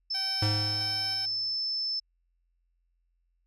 sine tone, 5274 Hz, E8, in tune, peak -28 dBFS, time 0.1-2 s, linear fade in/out 10 ms
10% pulse tone with tremolo, 770 Hz, G5, 31 cents flat, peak -28 dBFS, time 0.14-1.26 s, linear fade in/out 10 ms, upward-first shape square, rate 1.5 Hz, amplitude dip 30%
square tone with exponential decay, 104.9 Hz, G#2, 18 cents sharp, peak -25 dBFS, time 0.42-1.57 s, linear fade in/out 5 ms, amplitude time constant 250 ms
effects added 43 Hz sine -70 dBFS peak until 3.46 s + low-pass 10000 Hz 12 dB/octave

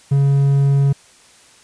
triangle tone, 139.3 Hz, C#3, 9 cents sharp, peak -9 dBFS, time 0.11-0.93 s, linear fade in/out 10 ms, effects white hiss -48 dBFS RMS until 1.63 s + resampled to 22050 Hz

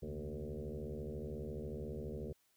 sine tone with frequency modulation, 154.5 Hz, D#3, 12 cents flat, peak -40 dBFS, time 0.02-2.33 s, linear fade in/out 10 ms, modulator 74.2 Hz, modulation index 4.9, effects white hiss -75 dBFS RMS until 2.56 s

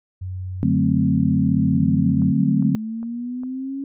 sine tone, 92.5 Hz, F#2, in tune, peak -26 dBFS, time 0.21-2.32 s, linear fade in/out 10 ms
sine chord, D dominant seventh, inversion none, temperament equal, 146.83 / 185 / 220 / 261.6 Hz, D3 / F#3 / A3 / C4, 0 / 0 / 0 / 0 cents, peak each -21 dBFS, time 0.63-2.75 s, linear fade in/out 0 ms
sine linear sweep, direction up, 155.56 to 277.4 Hz, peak -25 dBFS, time 1.74-3.84 s, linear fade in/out 2 ms
click train, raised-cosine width 1 ms, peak -30 dBFS, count 4, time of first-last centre 2.22-3.435 s, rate 2.47 Hz
effects none

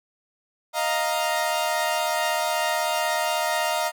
sawtooth chord, Eb suspended second, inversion none, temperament equal, 622.3 / 698.5 / 932.3 Hz, Eb5 / F5 / Bb5, 0 / 0 / 0 cents, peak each -23 dBFS, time 0.73-3.92 s, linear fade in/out 50 ms, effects none

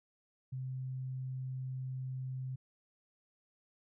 sine tone, 130 Hz, C3, 11 cents flat, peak -37 dBFS, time 0.52-2.56 s, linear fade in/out 10 ms, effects none

